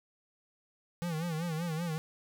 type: tone with vibrato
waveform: square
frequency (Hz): 165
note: E3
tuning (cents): +2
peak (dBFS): -33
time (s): 1.02-1.98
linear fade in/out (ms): 0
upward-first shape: sine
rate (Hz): 5.2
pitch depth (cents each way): 110
effects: none